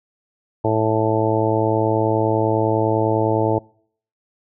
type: harmonic tone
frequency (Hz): 109.9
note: A2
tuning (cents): -2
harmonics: 1 / 2 / 3 / 4 / 5 / 6 / 7 / 8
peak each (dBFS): -22 / -31 / -22 / -22 / -24 / -24 / -30 / -24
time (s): 0.64-3.59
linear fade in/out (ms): 10
effects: noise-tail reverb RT60 0.6 s tail -26 dB re dry